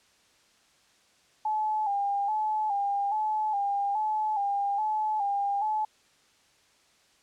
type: tone with vibrato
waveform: sine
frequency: 830.6 Hz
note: G#5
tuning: in tune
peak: -25 dBFS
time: 1.45-5.85 s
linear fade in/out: 5 ms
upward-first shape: square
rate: 1.2 Hz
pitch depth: 59 cents each way
effects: white hiss -63 dBFS RMS until 7.22 s + low-pass 7000 Hz 12 dB/octave